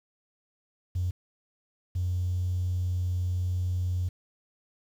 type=tone pair in turn; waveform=triangle; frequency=90.1 / 90.1 Hz; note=F#2 / F#2; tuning=-45 / -45 cents; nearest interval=unison; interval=0 cents; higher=neither; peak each=-22 dBFS; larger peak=neither; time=0.95-1.11 / 1.95-4.09 s; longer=second; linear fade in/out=10 ms; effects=tanh soft clip ceiling -23 dBFS + 9-bit